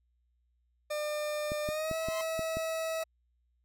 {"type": "tone with pitch glide", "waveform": "40% pulse", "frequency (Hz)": [600, 646.8], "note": ["D5", "E5"], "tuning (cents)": [37, -33], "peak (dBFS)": -31, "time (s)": [0.9, 3.04], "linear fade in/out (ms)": 10, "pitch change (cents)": 130, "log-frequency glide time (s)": [1.65, 1.95]}
{"type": "clicks", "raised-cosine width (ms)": 3, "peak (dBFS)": -25, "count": 6, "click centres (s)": [1.519, 1.689, 1.913, 2.086, 2.393, 2.57]}
{"type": "tone with exponential growth", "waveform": "sawtooth", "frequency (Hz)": 1042, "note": "C6", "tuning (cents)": -7, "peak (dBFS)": -31, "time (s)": [1.89, 2.21], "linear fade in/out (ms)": 0, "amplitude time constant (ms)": 68}
{"effects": ["added 60 Hz sine -70 dBFS peak until 3.64 s", "AAC 64 kbps"]}